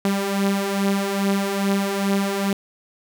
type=beating tone pair; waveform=sawtooth; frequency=196 / 198.4 Hz; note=G3 / G3; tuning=0 / +21 cents; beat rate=2.4 Hz; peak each=-21 / -17 dBFS; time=0.05-2.53 s; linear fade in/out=2 ms; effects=none